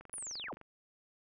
click train, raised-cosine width 0.5 ms, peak -37 dBFS, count 15, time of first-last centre 0.01-0.613 s, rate 23.2 Hz
sine linear sweep, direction down, 10548 to 87.31 Hz, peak -40 dBFS, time 0.13-0.54 s, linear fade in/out 0 ms
effects none

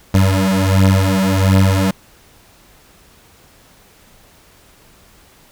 25% pulse beating tone pair, 95 / 96.4 Hz, F#2 / G2, +46 / -28 cents, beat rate 1.4 Hz, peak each -10 dBFS, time 0.14-1.91 s, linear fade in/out 5 ms, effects pink hiss -48 dBFS RMS until 5.51 s

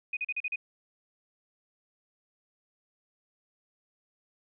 sine tone bursts, 2489 Hz, D#7, in tune, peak -29 dBFS, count 6, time 0.13-0.559 s, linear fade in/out 5 ms, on 39 ms, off 39 ms, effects none

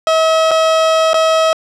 30% pulse tone with dropouts, 642 Hz, E5, 46 cents flat, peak -7 dBFS, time 0.07-1.53 s, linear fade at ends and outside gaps 1 ms, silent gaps 0.51-0.514 / 1.133-1.142 s, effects low-pass 6000 Hz 12 dB/octave

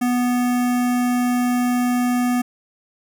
square tone with notch filter, 246.1 Hz, B3, 6 cents flat, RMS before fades -19 dBFS, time 0.01-2.42 s, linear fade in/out 10 ms, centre 4000 Hz, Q 1.3, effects none

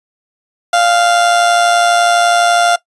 30% pulse tone with amplitude modulation, 697 Hz, F5, 4 cents flat, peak -4 dBFS, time 0.73-2.76 s, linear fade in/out 5 ms, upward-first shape sine, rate 112 Hz, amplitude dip 45%, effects noise-tail reverb RT60 0.1 s tail -19 dB re dry + resampled to 24000 Hz

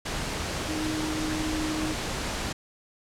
sine tone in noise, 311.1 Hz, D#4, in tune, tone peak -29 dBFS, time 0.68-1.94 s, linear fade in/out 10 ms, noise pink, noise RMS -31 dBFS, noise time 0.05-2.53 s, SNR -1 dB, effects low-pass 8000 Hz 12 dB/octave

